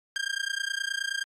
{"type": "tone with amplitude modulation", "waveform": "sawtooth", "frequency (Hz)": 1600, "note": "G6", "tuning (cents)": 35, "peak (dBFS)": -21, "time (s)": [0.16, 1.24], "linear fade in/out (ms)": 0, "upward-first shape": "sine", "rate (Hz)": 29.5, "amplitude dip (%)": 95, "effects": ["low-pass 8000 Hz 12 dB/octave", "AAC 48 kbps"]}